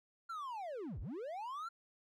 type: linear two-way sweep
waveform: triangle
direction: down then up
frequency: 1396.9 to 36.71 to 1396.9 Hz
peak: -39 dBFS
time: 0.29-1.69 s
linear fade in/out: 10 ms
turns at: 1 s
effects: none